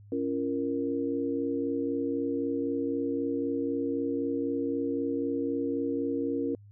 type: chord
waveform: sine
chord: Bb minor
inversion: first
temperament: equal with one note detuned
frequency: 277.2 / 341.1 / 466.2 Hz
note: Db4 / F4 / Bb4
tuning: 0 / -41 / 0 cents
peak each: -30 / -34 / -32 dBFS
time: 0.12-6.55 s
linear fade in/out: 2 ms
effects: added 102 Hz sine -49 dBFS peak until 6.71 s